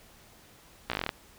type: slowing click train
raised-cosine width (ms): 0.3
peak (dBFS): -13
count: 10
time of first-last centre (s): 0.9-1.092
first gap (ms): 16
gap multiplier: 1.07
effects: pink hiss -56 dBFS RMS until 1.38 s